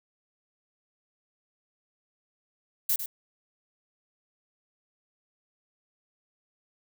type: noise with echo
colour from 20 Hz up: violet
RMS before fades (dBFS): -25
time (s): 2.89-2.96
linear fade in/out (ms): 5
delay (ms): 100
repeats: 1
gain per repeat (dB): -9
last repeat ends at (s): 3.06
effects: none